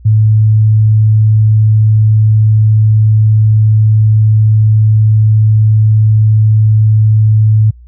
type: tone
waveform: sine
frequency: 108.3 Hz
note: A2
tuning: 27 cents flat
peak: -4 dBFS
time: 0.05-7.71 s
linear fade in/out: 10 ms
effects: added 60 Hz sine -33 dBFS peak until 7.87 s